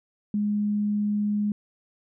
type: tone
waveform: sine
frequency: 207.7 Hz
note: G#3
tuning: in tune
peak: -22 dBFS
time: 0.34-1.52 s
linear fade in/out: 2 ms
effects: none